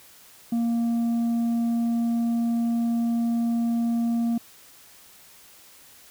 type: tone with tanh clipping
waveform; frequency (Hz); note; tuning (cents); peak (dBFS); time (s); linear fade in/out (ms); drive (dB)
sine; 233.1; A#3; 0; -22; 0.52-4.38; 5; 4
effects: white hiss -51 dBFS RMS until 6.1 s